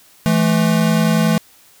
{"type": "tone pair together", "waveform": "square", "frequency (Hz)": [166.2, 216.7], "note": ["E3", "A3"], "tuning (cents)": [15, -26], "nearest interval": "perfect fourth", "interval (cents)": 459, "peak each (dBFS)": -16, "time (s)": [0.26, 1.38], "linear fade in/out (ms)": 0, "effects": ["white hiss -49 dBFS RMS until 1.8 s"]}